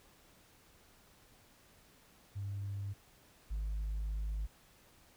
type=tone pair in turn; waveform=sine; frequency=99.7 / 52.06 Hz; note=G2 / G#1; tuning=+30 / +5 cents; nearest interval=major seventh; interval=1125 cents; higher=first; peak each=-36 / -32 dBFS; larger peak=second; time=2.35-2.94 / 3.5-4.47 s; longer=second; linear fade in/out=20 ms; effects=tanh soft clip ceiling -33 dBFS + pink hiss -64 dBFS RMS until 5.16 s